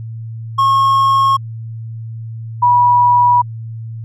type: tone pair in turn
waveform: triangle / sine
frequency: 1087 / 973.4 Hz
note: C#6 / B5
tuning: -34 / -25 cents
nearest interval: major second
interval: 191 cents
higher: first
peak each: -7 dBFS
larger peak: neither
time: 0.58-1.37 / 2.62-3.42 s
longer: second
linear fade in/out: 10 ms
effects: added 113 Hz sine -24 dBFS peak until 4.04 s